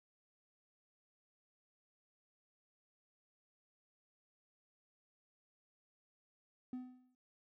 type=tone with exponential decay; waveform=triangle; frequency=252.4 Hz; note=B3; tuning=38 cents sharp; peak=-36 dBFS; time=6.73-7.15 s; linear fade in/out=2 ms; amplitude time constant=90 ms; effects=noise-tail reverb RT60 0.6 s tail -20 dB re dry + tanh soft clip ceiling -33 dBFS